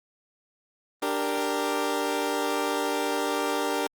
20% pulse chord, G minor, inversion second, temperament equal, 293.7 / 392 / 466.2 Hz, D4 / G4 / Bb4, 0 / 0 / 0 cents, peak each -25 dBFS, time 1.02-3.87 s, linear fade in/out 5 ms, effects Opus 32 kbps

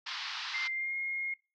white band-pass noise, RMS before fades -39 dBFS, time 0.06-0.68 s, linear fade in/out 10 ms, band 880 to 5000 Hz, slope 48 dB/octave
sine tone with pitch glide, 2093 to 2144 Hz, C7 to C7, 0 to +42 cents, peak -32 dBFS, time 0.54-1.34 s, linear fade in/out 5 ms, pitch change +42 cents, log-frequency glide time 0.73-0.95 s
effects noise-tail reverb RT60 0.3 s tail -24 dB re dry

